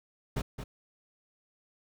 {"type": "noise with echo", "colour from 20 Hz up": "brown", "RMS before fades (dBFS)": -30, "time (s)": [0.36, 0.42], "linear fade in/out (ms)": 10, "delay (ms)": 220, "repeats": 1, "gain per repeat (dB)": -8, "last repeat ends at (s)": 0.64, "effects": []}